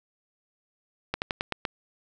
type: slowing click train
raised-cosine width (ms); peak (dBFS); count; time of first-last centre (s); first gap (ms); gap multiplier
0.3; -11; 6; 1.14-1.652; 79; 1.13
effects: none